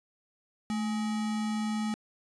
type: tone with sample-and-hold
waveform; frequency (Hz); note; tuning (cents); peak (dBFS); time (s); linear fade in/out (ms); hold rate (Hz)
sine; 217.2; A3; -22; -28; 0.7-1.94; 0; 1050
effects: resampled to 22050 Hz